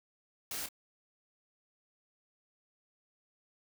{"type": "noise with echo", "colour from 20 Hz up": "white", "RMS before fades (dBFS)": -39, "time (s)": [0.51, 0.66], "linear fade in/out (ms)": 2, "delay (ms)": 28, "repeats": 1, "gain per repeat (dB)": -9, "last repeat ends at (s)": 0.688, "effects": []}